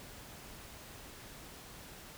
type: silence
effects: pink hiss -51 dBFS RMS until 2.17 s